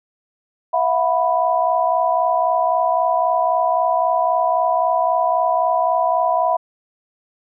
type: chord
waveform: sine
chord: E suspended second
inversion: none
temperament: equal with one note detuned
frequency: 659.3 / 723.1 / 987.8 Hz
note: E5 / F#5 / B5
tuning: 0 / -40 / 0 cents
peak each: -19 dBFS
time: 0.73-6.57 s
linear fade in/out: 10 ms
effects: none